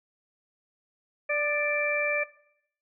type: harmonic tone with a mistuned harmonic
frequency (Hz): 587.3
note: D5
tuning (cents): 0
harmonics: 1 / 2 / 3 / 4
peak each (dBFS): -28 / -37 / -32 / -29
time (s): 1.29-2.24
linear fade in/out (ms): 10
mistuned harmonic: 2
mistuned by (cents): +29
effects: noise-tail reverb RT60 0.7 s tail -17 dB re dry